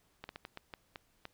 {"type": "slowing click train", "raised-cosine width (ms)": 0.3, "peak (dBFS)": -27, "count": 8, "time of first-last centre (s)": [0.24, 1.254], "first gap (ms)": 51, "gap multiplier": 1.34, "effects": ["pink hiss -72 dBFS RMS until 1.33 s"]}